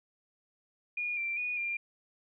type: tone with pitch steps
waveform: sine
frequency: 2436 / 2357 / 2461 / 2391 Hz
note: D#7 / D7 / D#7 / D7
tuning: -37 / +6 / -20 / +30 cents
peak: -31 dBFS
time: 0.97-1.77 s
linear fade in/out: 5 ms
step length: 200 ms
effects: none